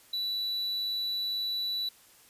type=tone; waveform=triangle; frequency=3951 Hz; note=B7; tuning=in tune; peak=-28 dBFS; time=0.13-1.89 s; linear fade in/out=5 ms; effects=white hiss -58 dBFS RMS until 2.29 s + resampled to 32000 Hz